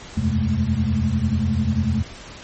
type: tone cluster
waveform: sine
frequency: 82.5 / 91.7 / 128.1 / 209.9 / 221 Hz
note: E2 / F#2 / C3 / G#3 / A3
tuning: +2 / -15 / -36 / +19 / +8 cents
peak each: -24 dBFS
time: 0.17-2.03 s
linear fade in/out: 5 ms
effects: pink hiss -39 dBFS RMS until 2.43 s + MP3 32 kbps